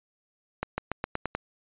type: accelerating click train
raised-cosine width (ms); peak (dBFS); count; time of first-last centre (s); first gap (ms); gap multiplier
0.5; -13; 7; 0.63-1.35; 150; 0.91
effects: resampled to 8000 Hz